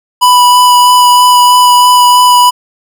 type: tone with vibrato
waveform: square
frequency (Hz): 987.8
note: B5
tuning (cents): 0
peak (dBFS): -3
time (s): 0.21-2.51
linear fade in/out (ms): 20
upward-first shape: sine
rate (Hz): 3.1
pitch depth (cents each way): 10
effects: none